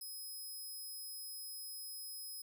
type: tone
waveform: 10% pulse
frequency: 5100 Hz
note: D#8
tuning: 42 cents sharp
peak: -39 dBFS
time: 0.01-2.42 s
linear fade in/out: 5 ms
effects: none